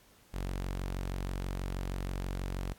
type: tone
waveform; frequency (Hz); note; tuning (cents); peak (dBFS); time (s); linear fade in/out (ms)
sawtooth; 46.25; F#1; 0; -30; 0.33-2.74; 20
effects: pink hiss -62 dBFS RMS until 2.78 s + AAC 64 kbps